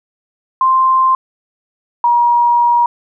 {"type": "tone pair in turn", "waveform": "sine", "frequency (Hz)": [1046.5, 953.7], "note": ["C6", "A#5"], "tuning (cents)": [0, 39], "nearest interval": "major second", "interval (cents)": 161, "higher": "first", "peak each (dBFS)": -8, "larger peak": "neither", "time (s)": [[0.61, 1.15], [2.04, 2.86]], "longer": "second", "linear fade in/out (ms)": 2, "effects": []}